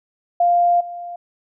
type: tone with level steps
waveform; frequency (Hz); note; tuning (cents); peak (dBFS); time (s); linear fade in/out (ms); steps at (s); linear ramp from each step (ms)
sine; 698.5; F5; 0; -12 / -28; 0.4-1.16; 5; 0.8; 10
effects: none

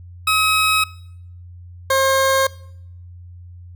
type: tone pair in turn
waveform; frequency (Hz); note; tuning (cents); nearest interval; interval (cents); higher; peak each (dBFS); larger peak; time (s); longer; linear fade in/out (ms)
20% pulse; 1275 / 535; D#6 / C5; +42 / +38; octave + minor third; 1504; first; -9; neither; 0.27-0.84 / 1.9-2.47; neither; 5
effects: noise-tail reverb RT60 0.7 s tail -22 dB re dry + added 88 Hz sine -36 dBFS peak until 3.75 s

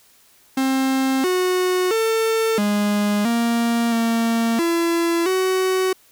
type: tone with pitch steps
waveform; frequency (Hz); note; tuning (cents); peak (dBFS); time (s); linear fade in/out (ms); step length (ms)
45% pulse; 265.4 / 366.5 / 447.5 / 206.5 / 233.5 / 229.6 / 337.3 / 374.5; C4 / F#4 / A4 / G#3 / A#3 / A#3 / E4 / F#4; +25 / -16 / +29 / -10 / +3 / -26 / +40 / +21; -17; 0.57-5.93; 5; 670
effects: white hiss -54 dBFS RMS until 6.11 s

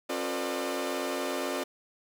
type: tone cluster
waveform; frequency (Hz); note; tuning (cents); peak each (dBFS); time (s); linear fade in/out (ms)
sawtooth; 270.5 / 357.6 / 447 / 502 / 600; C#4 / F4 / A4 / B4 / D5; -42 / +41 / +27 / +28 / +37; -32 / -32 / -35 / -36 / -31; 0.09-1.64; 10
effects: none

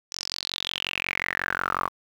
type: tone with band-pass filter sweep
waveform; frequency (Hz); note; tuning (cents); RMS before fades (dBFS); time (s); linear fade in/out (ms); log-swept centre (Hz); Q
sawtooth; 45.55; F#1; -26; -30; 0.11-1.89; 20; 5800 to 1100; 7.8
effects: 8-bit

